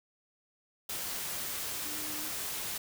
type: tone in noise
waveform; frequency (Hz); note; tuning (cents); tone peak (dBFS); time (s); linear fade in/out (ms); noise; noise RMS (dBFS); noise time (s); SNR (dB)
sine; 302.7; D#4; -48; -46; 1.85-2.29; 5; white; -37; 0.89-2.78; -12
effects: none